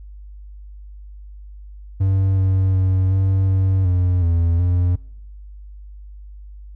triangle tone with pitch steps, 96.1 / 94.9 / 93.8 / 95.8 / 95.1 / 90.1 / 84.6 / 88.8 Hz, G2 / F#2 / F#2 / G2 / F#2 / F#2 / E2 / F2, -34 / +44 / +24 / -39 / +48 / -45 / +45 / +29 cents, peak -12 dBFS, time 2-4.96 s, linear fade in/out 10 ms, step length 370 ms, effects noise-tail reverb RT60 0.9 s tail -24 dB re dry + added 50 Hz sine -35 dBFS peak until 6.75 s

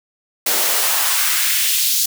white noise with high-pass filter sweep, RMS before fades -17 dBFS, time 0.46-2.06 s, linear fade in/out 5 ms, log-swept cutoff 340 to 4800 Hz, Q 1.3, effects none

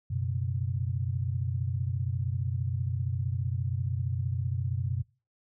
sine chord, F# suspended fourth, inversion none, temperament equal, 92.5 / 123.47 / 138.59 Hz, F#2 / B2 / C#3, 0 / 0 / 0 cents, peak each -31 / -31 / -37 dBFS, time 0.1-5.03 s, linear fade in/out 10 ms, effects noise-tail reverb RT60 0.3 s tail -20 dB re dry

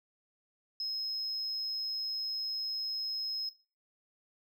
triangle tone, 5140 Hz, E8, 45 cents flat, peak -30 dBFS, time 0.8-3.49 s, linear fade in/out 2 ms, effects noise-tail reverb RT60 0.3 s tail -18 dB re dry + tanh soft clip ceiling -31 dBFS

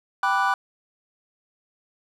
triangle chord, G major seventh, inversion none, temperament equal, 784 / 987.8 / 1174.7 / 1480 Hz, G5 / B5 / D6 / F#6, 0 / 0 / 0 / 0 cents, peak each -23 dBFS, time 0.23-0.54 s, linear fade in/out 2 ms, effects none

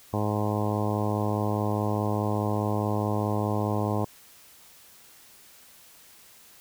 harmonic tone, 104.8 Hz, G#2, 16 cents sharp, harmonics 1 / 2 / 3 / 4 / 5 / 6 / 7 / 8 / 9 / 10, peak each -28 / -31 / -33 / -34 / -35 / -36 / -36 / -37 / -38 / -38 dBFS, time 0.13-4.05 s, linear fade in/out 5 ms, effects white hiss -53 dBFS RMS until 6.6 s

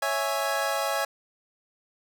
25% pulse chord, C# minor, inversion none, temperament equal, 554.4 / 659.3 / 830.6 Hz, C#5 / E5 / G#5, 0 / 0 / 0 cents, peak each -26 dBFS, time 0.02-1.05 s, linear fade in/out 5 ms, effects none

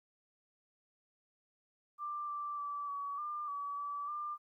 sine tone with pitch steps, 1184 / 1173 / 1158 / 1134 / 1197 / 1142 / 1152 / 1194 Hz, D6 / D6 / D6 / C#6 / D6 / D6 / D6 / D6, +14 / -2 / -25 / +39 / +33 / -49 / -34 / +28 cents, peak -37 dBFS, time 1.98-4.38 s, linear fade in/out 50 ms, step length 300 ms, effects 13-bit

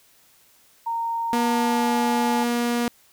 sine tone with pitch glide, 923 to 866.2 Hz, A#5 to A5, -17 to -27 cents, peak -23 dBFS, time 0.86-2.44 s, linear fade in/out 10 ms, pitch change -110 cents, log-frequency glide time 1.35-1.95 s
sawtooth tone, 238.7 Hz, A#3, 41 cents sharp, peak -17 dBFS, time 1.33-2.88 s, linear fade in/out 0 ms
effects white hiss -57 dBFS RMS until 3.12 s

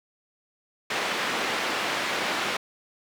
white band-pass noise, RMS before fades -28 dBFS, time 0.9-2.57 s, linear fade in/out 5 ms, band 230 to 2600 Hz, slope 12 dB/octave, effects none

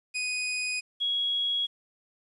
sawtooth / sine tone pair in turn, 2489 / 3322 Hz, D#7 / G#7, 0 / 0 cents, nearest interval perfect fourth, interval 500 cents, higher second, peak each -25 dBFS, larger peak neither, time 0.14-0.81 / 1-1.67 s, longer neither, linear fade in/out 20 ms, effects resampled to 24000 Hz + 10-bit

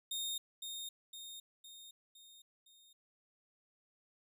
sawtooth tone with echo, 3683 Hz, A#7, 22 cents flat, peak -34 dBFS, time 0.11-0.38 s, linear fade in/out 5 ms, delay 510 ms, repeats 5, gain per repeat -5 dB, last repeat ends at 2.93 s, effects none

